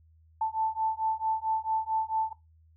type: beating tone pair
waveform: sine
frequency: 880 / 884.5 Hz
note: A5 / A5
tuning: 0 / +9 cents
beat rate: 4.5 Hz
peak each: -30 dBFS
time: 0.41-2.33 s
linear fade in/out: 5 ms
effects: noise-tail reverb RT60 0.2 s tail -17 dB re dry + added 80 Hz sine -57 dBFS peak until 2.76 s